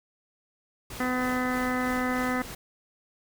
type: noise with tremolo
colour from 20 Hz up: pink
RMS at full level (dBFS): -39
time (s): 0.9-2.55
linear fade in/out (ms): 5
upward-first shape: sine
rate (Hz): 3.2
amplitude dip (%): 40
type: harmonic tone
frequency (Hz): 252.3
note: B3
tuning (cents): +37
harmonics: 1 / 2 / 3 / 4 / 5 / 6 / 7 / 8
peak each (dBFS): -28 / -34 / -35 / -38 / -34 / -39 / -36 / -36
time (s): 1-2.42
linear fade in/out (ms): 2
effects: none